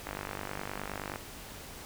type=click train; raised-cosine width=0.5 ms; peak=-21 dBFS; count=55; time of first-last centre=0.07-1.159 s; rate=49.6 Hz; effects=pink hiss -46 dBFS RMS until 1.85 s